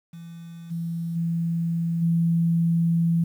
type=tone with level steps; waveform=sine; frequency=167.6 Hz; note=E3; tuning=29 cents sharp; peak=-37 / -26 / -22 / -18 dBFS; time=0.13-3.24 s; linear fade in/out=5 ms; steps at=0.7 / 1.15 / 2.01 s; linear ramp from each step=20 ms; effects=9-bit